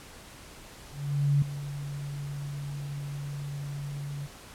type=tone with ADSR envelope; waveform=sine; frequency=142.5 Hz; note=C#3; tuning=48 cents sharp; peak=-19 dBFS; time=0.91-4.28 s; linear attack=510 ms; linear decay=4 ms; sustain=-14 dB; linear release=36 ms; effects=pink hiss -48 dBFS RMS until 4.54 s + low-pass 12000 Hz 12 dB/octave